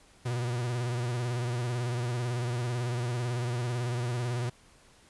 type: tone with vibrato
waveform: 45% pulse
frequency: 121.6 Hz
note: B2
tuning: 26 cents flat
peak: -29 dBFS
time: 0.25-4.5 s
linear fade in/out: 10 ms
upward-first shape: sine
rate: 18 Hz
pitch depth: 63 cents each way
effects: pink hiss -59 dBFS RMS until 5.09 s + resampled to 24000 Hz